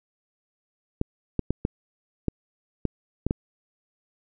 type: clicks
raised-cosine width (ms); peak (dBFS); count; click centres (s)
3; -10; 8; 1.014 / 1.393 / 1.506 / 1.651 / 2.283 / 2.853 / 3.266 / 3.309
effects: none